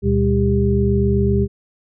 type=tone cluster; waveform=sine; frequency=72.9 / 120.7 / 199.9 / 397.6 Hz; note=D2 / B2 / G3 / G4; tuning=-12 / -39 / +34 / +25 cents; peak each=-19 dBFS; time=0.02-1.48 s; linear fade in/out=50 ms; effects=none